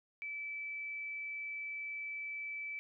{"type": "tone", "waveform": "sine", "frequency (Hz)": 2311, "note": "D7", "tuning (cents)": -28, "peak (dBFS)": -39, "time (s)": [0.22, 2.79], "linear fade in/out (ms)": 0, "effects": []}